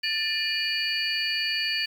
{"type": "tone cluster", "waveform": "sine", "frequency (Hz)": [1771, 2416, 2904, 4450, 4630], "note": ["A6", "D7", "F#7", "C#8", "D8"], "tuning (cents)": [11, 48, -33, 6, -25], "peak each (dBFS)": -31, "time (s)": [0.03, 1.86], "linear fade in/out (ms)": 10, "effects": ["8-bit"]}